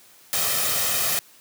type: noise with comb filter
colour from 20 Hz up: white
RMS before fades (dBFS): -23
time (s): 0.33-1.19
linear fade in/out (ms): 0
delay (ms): 1.6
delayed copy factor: +0.6
effects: white hiss -52 dBFS RMS until 1.4 s + high-pass 100 Hz 12 dB/octave